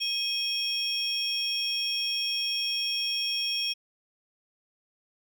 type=tone cluster; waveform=triangle; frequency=2513 / 3273 / 5510 Hz; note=D#7 / G#7 / F8; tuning=+17 / -26 / -24 cents; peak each=-33 / -29 / -29 dBFS; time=0-3.74 s; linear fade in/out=20 ms; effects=none